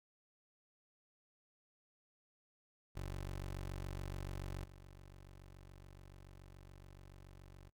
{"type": "tone with level steps", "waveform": "20% pulse", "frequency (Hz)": 47.03, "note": "F#1", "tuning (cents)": 29, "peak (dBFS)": [-37, -50], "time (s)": [2.95, 7.7], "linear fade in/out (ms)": 20, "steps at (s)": 4.64, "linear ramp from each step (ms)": 2, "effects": ["noise-tail reverb RT60 0.1 s tail -25 dB re dry"]}